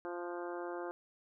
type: harmonic tone with a mistuned harmonic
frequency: 174.61 Hz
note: F3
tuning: in tune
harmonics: 2 / 3 / 4 / 5 / 6 / 7 / 8 / 9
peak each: -41 / -45 / -47 / -49 / -51 / -52 / -53 / -54 dBFS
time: 0.05-0.91 s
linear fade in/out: 0 ms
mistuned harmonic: 8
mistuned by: +20 cents
effects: none